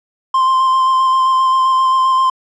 triangle tone with vibrato, 1046.5 Hz, C6, in tune, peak -8 dBFS, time 0.34-2.3 s, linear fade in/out 5 ms, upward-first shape square, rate 7.6 Hz, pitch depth 12 cents each way, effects resampled to 22050 Hz

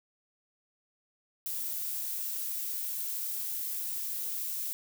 violet noise, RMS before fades -35 dBFS, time 1.46-4.73 s, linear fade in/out 0 ms, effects none

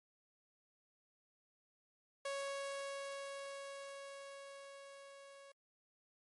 sawtooth tone with level ramp, 554.4 Hz, C#5, in tune, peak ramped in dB -35 to -52 dBFS, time 2.25-5.52 s, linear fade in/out 5 ms, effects MP3 48 kbps

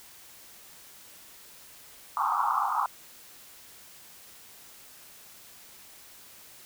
white band-pass noise, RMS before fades -27 dBFS, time 2.17-2.86 s, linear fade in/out 2 ms, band 780 to 1300 Hz, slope 96 dB/octave, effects white hiss -51 dBFS RMS until 6.65 s

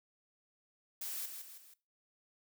blue noise with echo, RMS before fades -41 dBFS, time 1.01-1.26 s, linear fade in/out 5 ms, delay 160 ms, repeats 3, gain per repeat -6 dB, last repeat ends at 1.74 s, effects noise-tail reverb RT60 0.3 s tail -20 dB re dry

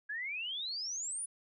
sine exponential sweep, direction up, 1640 to 10020 Hz, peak -36 dBFS, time 0.09-1.26 s, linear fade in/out 10 ms, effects none

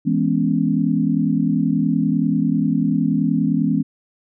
sine chord, C# minor seventh, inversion first, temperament equal, 164.81 / 207.7 / 246.9 / 277.2 Hz, E3 / G#3 / B3 / C#4, 0 / 0 / 0 / 0 cents, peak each -21 dBFS, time 0.05-3.83 s, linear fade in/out 20 ms, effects none

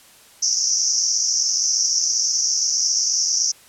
pink band-pass noise, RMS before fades -20 dBFS, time 0.42-3.52 s, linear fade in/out 10 ms, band 5400 to 6200 Hz, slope 96 dB/octave, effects white hiss -49 dBFS RMS until 3.68 s + low-pass 12000 Hz 12 dB/octave

